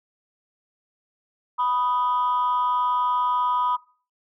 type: tone pair together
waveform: sine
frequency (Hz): 987.8 / 1244.5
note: B5 / D#6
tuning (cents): 0 / 0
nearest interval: major third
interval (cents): 400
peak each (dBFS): -20 / -24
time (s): 1.58-3.77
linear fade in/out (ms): 20
effects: noise-tail reverb RT60 0.4 s tail -21 dB re dry + tanh soft clip ceiling -15 dBFS